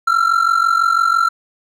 triangle ring-modulated tone, 1356 Hz, E6, 49 cents sharp, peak -7 dBFS, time 0.07-1.29 s, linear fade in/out 5 ms, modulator 23 Hz, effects none

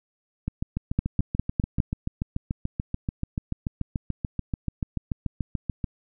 two click trains, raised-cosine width 5 ms, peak -14 / -9 dBFS, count 38 / 5, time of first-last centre 0.48-5.842 / 0.99-1.801 s, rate 6.9 / 4.93 Hz, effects none

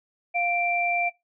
sine tone pair together, 700 / 2355 Hz, F5 / D7, +4 / +4 cents, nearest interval octave + major sixth, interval 2100 cents, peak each -25 dBFS, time 0.34-1.1 s, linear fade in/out 20 ms, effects noise-tail reverb RT60 0.2 s tail -20 dB re dry

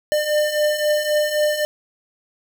square beating tone pair, 598 / 601.8 Hz, D5 / D5, +31 / +42 cents, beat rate 3.8 Hz, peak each -24 / -19 dBFS, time 0.12-1.65 s, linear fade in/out 0 ms, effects none

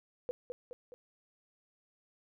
sine tone with echo, 493.9 Hz, B4, in tune, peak -32 dBFS, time 0.29-0.31 s, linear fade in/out 0 ms, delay 210 ms, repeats 3, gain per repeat -5 dB, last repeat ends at 0.94 s, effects none

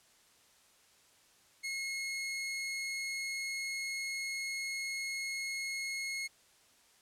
sawtooth tone, 2166 Hz, C#7, 41 cents flat, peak -32 dBFS, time 1.63-6.28 s, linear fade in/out 20 ms, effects white hiss -65 dBFS RMS until 7.01 s + low-pass 10000 Hz 12 dB/octave

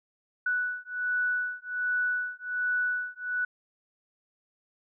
sine beating tone pair, 1480 / 1481.3 Hz, F#6 / F#6, 0 / +2 cents, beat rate 1.3 Hz, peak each -30 / -30 dBFS, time 0.46-3.45 s, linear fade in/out 5 ms, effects none

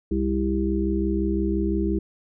harmonic tone, 65.8 Hz, C2, 10 cents sharp, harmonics 1 / 3 / 5 / 6, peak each -26 / -26 / -25 / -29 dBFS, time 0.11-1.99 s, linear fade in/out 5 ms, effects none

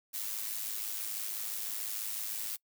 blue noise with amplitude modulation, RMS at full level -35 dBFS, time 0.13-2.57 s, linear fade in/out 20 ms, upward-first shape sine, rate 106 Hz, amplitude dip 55%, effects noise-tail reverb RT60 0.1 s tail -25 dB re dry

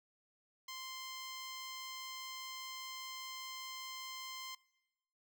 10% pulse tone, 1045 Hz, C6, 2 cents flat, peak -36 dBFS, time 0.68-4.55 s, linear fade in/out 5 ms, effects noise-tail reverb RT60 1.0 s tail -22 dB re dry

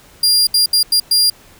sawtooth tone bursts at uneven times, 4800 Hz, D8, 37 cents sharp, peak -7 dBFS, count 5, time 0.23-0.47 / 0.54-0.66 / 0.73-0.83 / 0.92-1 / 1.11-1.3 s, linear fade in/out 5 ms, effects pink hiss -45 dBFS RMS until 1.59 s

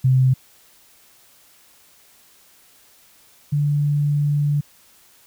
sine tone pair in turn, 130 / 145.92 Hz, C3 / D3, -11 / -11 cents, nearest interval major second, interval 200 cents, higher second, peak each -12 / -16 dBFS, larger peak first, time 0.04-0.34 / 3.52-4.61 s, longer second, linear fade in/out 10 ms, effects white hiss -53 dBFS RMS until 5.26 s

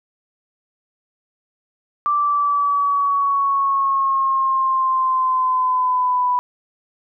sine exponential sweep, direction down, 1174.7 to 987.8 Hz, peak -15 dBFS, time 2.06-6.39 s, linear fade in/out 0 ms, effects none

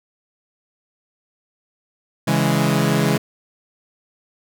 sawtooth chord, C# minor, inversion none, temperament equal, 138.59 / 164.81 / 207.7 Hz, C#3 / E3 / G#3, 0 / 0 / 0 cents, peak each -16 dBFS, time 2.27-3.18 s, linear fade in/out 10 ms, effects none

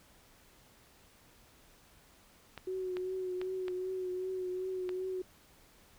clicks, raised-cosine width 0.3 ms, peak -27 dBFS, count 5, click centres 2.577 / 2.969 / 3.415 / 3.682 / 4.892 s
sine tone with vibrato, 370 Hz, F#4, in tune, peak -34 dBFS, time 2.67-5.22 s, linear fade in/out 5 ms, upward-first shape triangle, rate 2.6 Hz, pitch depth 35 cents each way
effects pink hiss -62 dBFS RMS until 5.98 s

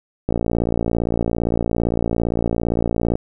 click train, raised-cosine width 2 ms, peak -6 dBFS, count 166, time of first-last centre 0.29-3.155 s, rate 57.6 Hz, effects none

